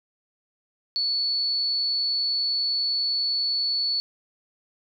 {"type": "tone", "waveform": "sine", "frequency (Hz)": 4435, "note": "C#8", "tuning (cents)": 0, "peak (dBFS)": -22, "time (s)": [0.96, 4], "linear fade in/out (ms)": 0, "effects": []}